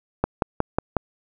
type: click train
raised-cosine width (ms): 1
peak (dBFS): -5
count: 5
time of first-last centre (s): 0.24-0.967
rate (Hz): 5.5
effects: none